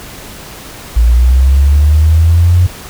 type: linear sweep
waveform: sine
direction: up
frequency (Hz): 56.2 to 90.7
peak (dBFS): -4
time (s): 0.96-2.67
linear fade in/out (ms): 10
effects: pink hiss -30 dBFS RMS until 2.89 s